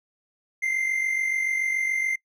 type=tone pair together; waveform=triangle; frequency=2046 / 2093 Hz; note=C7 / C7; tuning=-39 / 0 cents; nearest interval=unison; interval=39 cents; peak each=-29 / -22 dBFS; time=0.62-2.16 s; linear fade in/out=10 ms; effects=noise-tail reverb RT60 0.1 s tail -23 dB re dry